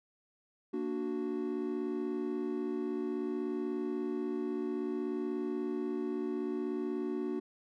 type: chord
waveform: triangle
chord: Bb augmented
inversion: none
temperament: equal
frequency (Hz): 233.1 / 293.7 / 370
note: Bb3 / D4 / F#4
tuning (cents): 0 / 0 / 0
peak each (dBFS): -37 / -35 / -34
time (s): 0.73-7.4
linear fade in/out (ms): 10
effects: none